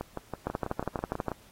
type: two click trains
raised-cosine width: 1 ms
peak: -15 / -19 dBFS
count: 11 / 9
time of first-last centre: 0.47-1.283 / 0.01-1.317 s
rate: 12.3 / 6.12 Hz
effects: pink hiss -58 dBFS RMS until 1.51 s + AAC 48 kbps